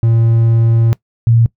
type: tone pair in turn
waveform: triangle / sine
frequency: 114.7 / 115.83 Hz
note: A#2 / A#2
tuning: -28 / -11 cents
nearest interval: unison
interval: 17 cents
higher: second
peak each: -6 dBFS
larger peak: neither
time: 0.03-0.93 / 1.27-1.46 s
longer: first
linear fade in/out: 0 ms
effects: noise-tail reverb RT60 0.1 s tail -21 dB re dry